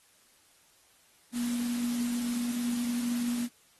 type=tone in noise; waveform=sine; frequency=240 Hz; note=B3; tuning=49 cents flat; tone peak=-29 dBFS; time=1.32-3.49 s; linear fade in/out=50 ms; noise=white; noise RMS=-41 dBFS; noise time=1.32-3.49 s; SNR=+9 dB; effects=white hiss -63 dBFS RMS until 3.79 s + AAC 32 kbps